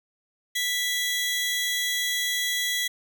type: tone pair together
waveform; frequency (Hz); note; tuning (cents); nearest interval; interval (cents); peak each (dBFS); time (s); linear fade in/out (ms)
sawtooth; 1975.5 / 3322; B6 / G#7; 0 / 0; major sixth; 900; -23 / -25; 0.55-2.88; 10
effects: none